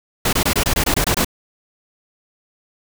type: noise bursts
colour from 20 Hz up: pink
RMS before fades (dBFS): -17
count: 10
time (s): 0.25-1.247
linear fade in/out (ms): 5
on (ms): 79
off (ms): 23
effects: none